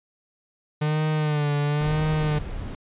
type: tone with vibrato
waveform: 45% pulse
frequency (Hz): 150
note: D3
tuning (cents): +37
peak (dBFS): -21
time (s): 0.81-2.39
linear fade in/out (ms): 10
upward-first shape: sine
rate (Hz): 0.98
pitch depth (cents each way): 56
type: noise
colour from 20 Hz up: brown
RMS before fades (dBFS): -32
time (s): 1.81-2.75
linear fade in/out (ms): 2
effects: resampled to 8000 Hz